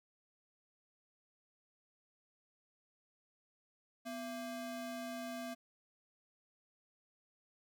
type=ring-modulated tone; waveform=square; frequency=461 Hz; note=A#4; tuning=19 cents flat; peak=-39 dBFS; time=4.05-5.55 s; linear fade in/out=20 ms; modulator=212 Hz; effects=none